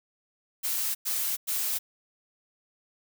blue noise bursts, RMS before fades -29 dBFS, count 3, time 0.63-1.79 s, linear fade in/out 20 ms, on 320 ms, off 100 ms, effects none

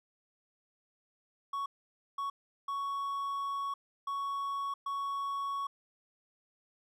triangle tone bursts at uneven times, 1114 Hz, C#6, 8 cents sharp, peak -31 dBFS, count 5, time 1.53-1.66 / 2.18-2.3 / 2.68-3.74 / 4.07-4.74 / 4.86-5.67 s, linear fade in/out 5 ms, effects none

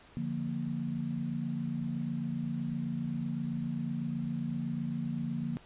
sine chord, Bb major, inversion first, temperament equal, 146.83 / 174.61 / 233.1 Hz, D3 / F3 / Bb3, 0 / 0 / 0 cents, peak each -37 / -37 / -35 dBFS, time 0.17-5.57 s, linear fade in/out 0 ms, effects pink hiss -57 dBFS RMS until 5.65 s + resampled to 8000 Hz

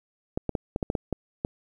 clicks, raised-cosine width 2 ms, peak -13 dBFS, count 9, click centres 0.375 / 0.493 / 0.552 / 0.761 / 0.828 / 0.901 / 0.952 / 1.127 / 1.449 s, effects 9-bit

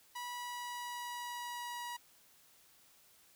sawtooth tone with pitch glide, 975 to 962.7 Hz, B5 to B5, -23 to -45 cents, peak -37 dBFS, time 0.15-1.97 s, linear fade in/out 10 ms, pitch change -22 cents, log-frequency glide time 0.32-1.84 s, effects white hiss -65 dBFS RMS until 3.35 s

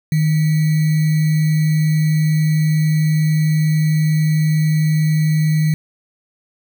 sine tone with sample-and-hold, 155.56 Hz, D#3, in tune, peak -12 dBFS, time 0.12-5.74 s, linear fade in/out 2 ms, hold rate 2100 Hz, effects none

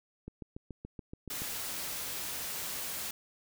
click train, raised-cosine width 3 ms, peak -29 dBFS, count 9, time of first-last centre 0.28-1.42 s, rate 7.02 Hz
white noise, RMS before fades -38 dBFS, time 1.3-3.11 s, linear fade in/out 5 ms
effects none

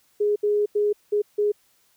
sine tone bursts at uneven times, 415.3 Hz, G#4, in tune, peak -18 dBFS, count 5, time 0.2-0.36 / 0.43-0.66 / 0.75-0.93 / 1.12-1.22 / 1.38-1.52 s, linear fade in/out 10 ms, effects white hiss -63 dBFS RMS until 1.96 s

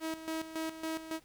sawtooth tone with tremolo, 320.5 Hz, E4, 49 cents flat, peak -30 dBFS, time 0-1.2 s, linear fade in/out 50 ms, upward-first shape square, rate 3.6 Hz, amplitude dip 70%, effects pink hiss -64 dBFS RMS until 1.24 s

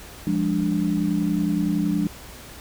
sine chord, D diminished, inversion first, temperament equal with one note detuned, 174.61 / 205.3 / 293.7 Hz, F3 / Ab3 / D4, 0 / -20 / 0 cents, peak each -24 dBFS, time 0.27-2.07 s, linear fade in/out 2 ms, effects added 60 Hz sine -46 dBFS peak until 2.6 s + pink hiss -42 dBFS RMS until 2.6 s

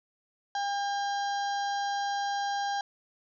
harmonic tone with a mistuned harmonic, 804 Hz, G5, 44 cents sharp, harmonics 1 / 2 / 4 / 5 / 6 / 7 / 8, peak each -29 / -37 / -43 / -45 / -46 / -46 / -52 dBFS, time 0.55-2.81 s, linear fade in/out 2 ms, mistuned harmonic 8, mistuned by +30 cents, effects none

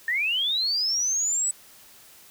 sine linear sweep, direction up, 1782 to 7990 Hz, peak -22 dBFS, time 0.08-1.51 s, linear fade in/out 2 ms, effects white hiss -51 dBFS RMS until 2.3 s

